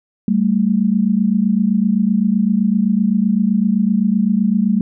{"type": "tone pair together", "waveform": "sine", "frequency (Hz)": [194.2, 222], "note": ["G3", "A3"], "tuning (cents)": [-16, 16], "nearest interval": "major second", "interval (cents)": 232, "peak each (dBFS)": -15, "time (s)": [0.28, 4.81], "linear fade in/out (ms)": 2, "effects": []}